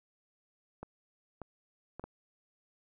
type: clicks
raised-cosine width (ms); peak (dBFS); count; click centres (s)
1; -28; 4; 0.83 / 1.417 / 1.996 / 2.04
effects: none